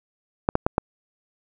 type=clicks; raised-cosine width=1 ms; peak=-4 dBFS; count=4; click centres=0.489 / 0.554 / 0.665 / 0.781 s; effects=none